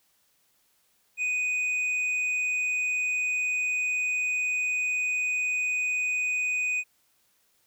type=tone with hard clipping; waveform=sine; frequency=2489 Hz; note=D#7; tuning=in tune; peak=-26 dBFS; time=1.17-6.84 s; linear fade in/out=50 ms; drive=4 dB; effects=white hiss -68 dBFS RMS until 7.66 s

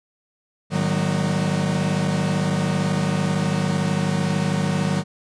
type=tone cluster; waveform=45% pulse; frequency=104.3 / 153.2 / 186.2 / 204.2 / 237.5 Hz; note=G#2 / D#3 / F#3 / G#3 / A#3; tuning=+8 / -27 / +11 / -29 / +33 cents; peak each=-31 / -23 / -23 / -31 / -32 dBFS; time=0.7-5.04 s; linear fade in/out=50 ms; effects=resampled to 22050 Hz

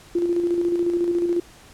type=tone with tremolo; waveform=sine; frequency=346.4 Hz; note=F4; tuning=14 cents flat; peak=-17 dBFS; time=0.15-1.4 s; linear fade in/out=5 ms; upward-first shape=square; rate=14 Hz; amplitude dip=40%; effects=pink hiss -48 dBFS RMS until 1.73 s + low-pass 11000 Hz 12 dB/octave

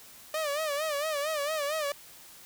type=tone with vibrato; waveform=sawtooth; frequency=600 Hz; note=D5; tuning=37 cents sharp; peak=-25 dBFS; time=0.34-1.92 s; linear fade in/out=2 ms; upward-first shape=sine; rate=4.4 Hz; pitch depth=110 cents each way; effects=white hiss -51 dBFS RMS until 2.45 s

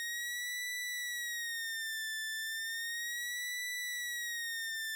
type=tone with vibrato; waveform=sawtooth; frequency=1864.7 Hz; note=A#6; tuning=in tune; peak=-33 dBFS; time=0-4.95 s; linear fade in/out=0 ms; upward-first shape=sine; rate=0.34 Hz; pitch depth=97 cents each way; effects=none

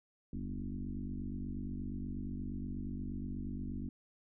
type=tone with frequency modulation; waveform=sine; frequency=138.59 Hz; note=C#3; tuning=in tune; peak=-37 dBFS; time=0.33-3.89 s; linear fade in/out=2 ms; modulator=48.4 Hz; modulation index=3; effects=none

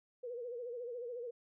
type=tone with vibrato; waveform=sine; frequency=482.6 Hz; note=B4; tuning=40 cents flat; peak=-40 dBFS; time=0.23-1.31 s; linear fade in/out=10 ms; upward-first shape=sine; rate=14 Hz; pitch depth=80 cents each way; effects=none

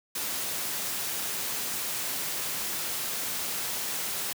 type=noise; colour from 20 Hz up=white; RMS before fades=-32 dBFS; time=0.15-4.33 s; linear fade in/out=5 ms; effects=high-pass 100 Hz 12 dB/octave

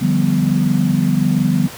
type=chord; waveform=sine; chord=G dominant seventh; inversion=second; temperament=equal with one note detuned; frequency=148.97 / 174.61 / 196 / 246.9 Hz; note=D3 / F3 / G3 / B3; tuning=+25 / 0 / 0 / 0 cents; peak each=-18 dBFS; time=0.01-1.68 s; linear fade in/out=10 ms; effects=pink hiss -33 dBFS RMS until 1.77 s + high-pass 60 Hz 12 dB/octave

